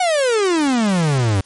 45% pulse exponential sweep, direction down, 753 to 92.6 Hz, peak -14 dBFS, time 0-1.41 s, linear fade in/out 5 ms, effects white hiss -50 dBFS RMS until 1.45 s + MP3 48 kbps

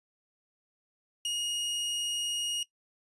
sawtooth tone, 2872 Hz, F7, 48 cents sharp, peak -26 dBFS, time 1.25-2.63 s, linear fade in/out 2 ms, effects noise-tail reverb RT60 0.1 s tail -19 dB re dry + resampled to 24000 Hz

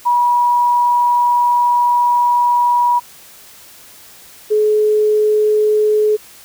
sine tone pair in turn, 967 / 425.7 Hz, B5 / G#4, -37 / +43 cents, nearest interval octave + major second, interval 1420 cents, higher first, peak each -10 dBFS, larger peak neither, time 0.05-3 / 4.5-6.17 s, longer first, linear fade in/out 20 ms, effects white hiss -41 dBFS RMS until 6.44 s

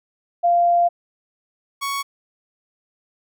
sine / sawtooth tone pair in turn, 694 / 1113.4 Hz, F5 / C#6, -11 / +7 cents, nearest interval minor sixth, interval 818 cents, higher second, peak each -13 / -19 dBFS, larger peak first, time 0.43-0.89 / 1.81-2.03 s, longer first, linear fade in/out 20 ms, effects none

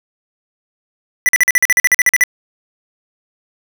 square tone bursts, 1975.5 Hz, B6, in tune, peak -8 dBFS, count 14, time 1.26-2.237 s, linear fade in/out 0 ms, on 28 ms, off 45 ms, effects none

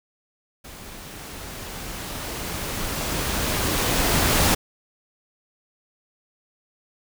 pink noise with level ramp, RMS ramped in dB -41 to -18 dBFS, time 0.64-4.55 s, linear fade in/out 10 ms, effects none

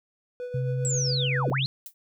triangle tone with tremolo, 493.9 Hz, B4, in tune, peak -28 dBFS, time 0.4-1.5 s, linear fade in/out 0 ms, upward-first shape triangle, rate 7.5 Hz, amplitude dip 55%
sine tone with pitch glide, 131 to 134.22 Hz, C3 to C3, +2 to +45 cents, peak -25 dBFS, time 0.54-1.66 s, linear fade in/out 5 ms, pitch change +43 cents, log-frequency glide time 0.73-0.99 s
sine linear two-way sweep, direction down then up, 7902 to 104.8 to 4305 Hz, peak -26 dBFS, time 0.85-1.66 s, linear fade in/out 0 ms, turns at 1.5 s
violet noise with exponential decay, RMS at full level -34 dBFS, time 1.86-1.94 s, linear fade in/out 1 ms, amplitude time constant 17 ms
effects none

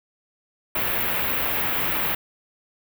white band-stop noise, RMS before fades -24 dBFS, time 0.75-2.15 s, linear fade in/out 5 ms, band 2900 to 15000 Hz, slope 24 dB/octave, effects none

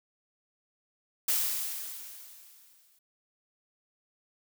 blue noise with exponential decay, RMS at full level -26 dBFS, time 1.28-2.99 s, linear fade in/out 5 ms, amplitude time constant 370 ms, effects none

